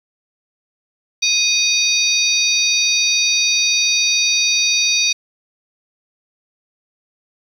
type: tone cluster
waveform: sine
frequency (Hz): 2484 / 3733 / 4606 / 5840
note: D#7 / A#7 / D8 / F#8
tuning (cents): -3 / +2 / -34 / -24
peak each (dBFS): -19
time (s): 1.22-5.13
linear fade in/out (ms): 10
effects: 7-bit